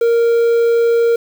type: tone with quantisation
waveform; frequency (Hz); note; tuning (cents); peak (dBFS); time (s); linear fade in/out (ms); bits
triangle; 466.2; A#4; 0; -8; 0.01-1.16; 5; 6
effects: none